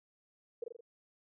sine tone with echo, 468.6 Hz, A#4, 9 cents sharp, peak -34 dBFS, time 0.62-0.64 s, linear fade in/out 5 ms, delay 42 ms, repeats 4, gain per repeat -4 dB, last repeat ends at 0.808 s, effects none

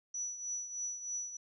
sine tone with tremolo, 5910 Hz, F#8, 3 cents flat, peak -34 dBFS, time 0.14-1.37 s, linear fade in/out 5 ms, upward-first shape triangle, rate 3.2 Hz, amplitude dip 70%, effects none

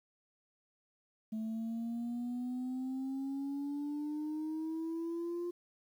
sine exponential sweep, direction up, 217.9 to 351 Hz, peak -33 dBFS, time 1.32-5.51 s, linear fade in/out 10 ms, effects tanh soft clip ceiling -34 dBFS + 11-bit

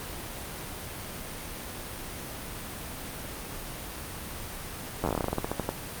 slowing click train, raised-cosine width 1 ms, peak -13 dBFS, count 18, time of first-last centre 5.04-5.691 s, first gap 10 ms, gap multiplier 1.15, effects pink hiss -38 dBFS RMS until 6 s + Opus 32 kbps

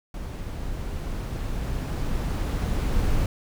brown noise with level ramp, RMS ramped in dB -33 to -23 dBFS, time 0.14-3.26 s, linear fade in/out 2 ms, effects none

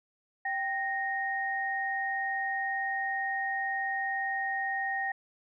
sine tone pair together, 780.6 / 1859 Hz, G5 / A#6, -8 / -5 cents, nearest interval octave + minor third, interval 1503 cents, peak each -33 / -31 dBFS, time 0.45-5.12 s, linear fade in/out 5 ms, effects none

